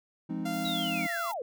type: chord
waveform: triangle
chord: F minor seventh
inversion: none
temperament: equal with one note detuned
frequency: 171.42 / 207.7 / 261.6 / 311.1 Hz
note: F3 / Ab3 / C4 / Eb4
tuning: -32 / 0 / 0 / 0 cents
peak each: -35 dBFS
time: 0.29-1.07 s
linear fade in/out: 10 ms
type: tone with pitch glide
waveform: sawtooth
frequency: 693 to 681.9 Hz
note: F5 to F5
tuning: -14 to -42 cents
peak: -30 dBFS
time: 0.45-1.32 s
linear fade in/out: 10 ms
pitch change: -28 cents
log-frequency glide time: 1.05-1.15 s
type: noise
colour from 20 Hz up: violet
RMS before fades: -46 dBFS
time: 0.53-1.34 s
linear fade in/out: 5 ms
type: linear sweep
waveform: sine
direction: down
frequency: 3951 to 444.6 Hz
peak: -32 dBFS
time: 0.65-1.42 s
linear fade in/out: 2 ms
effects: none